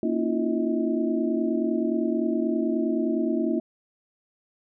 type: tone cluster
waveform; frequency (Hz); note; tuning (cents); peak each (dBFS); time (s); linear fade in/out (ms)
sine; 233.2 / 277.1 / 320.5 / 350.1 / 636; A#3 / C#4 / E4 / F4 / D#5; +1 / -1 / -49 / +4 / +38; -27 / -30 / -27 / -28 / -34; 0.03-3.6; 2
effects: none